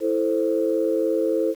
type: chord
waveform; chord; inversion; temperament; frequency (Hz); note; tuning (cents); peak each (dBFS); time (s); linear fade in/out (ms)
sine; A minor; second; equal; 329.6 / 440 / 523.3; E4 / A4 / C5; 0 / 0 / 0; -23; 0-1.55; 50
effects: tanh soft clip ceiling -9 dBFS + 8-bit